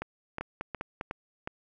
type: two click trains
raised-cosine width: 0.5 ms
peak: -19 / -19 dBFS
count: 4 / 5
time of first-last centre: 0.41-1.011 / 0.02-1.475 s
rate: 4.99 / 2.75 Hz
effects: none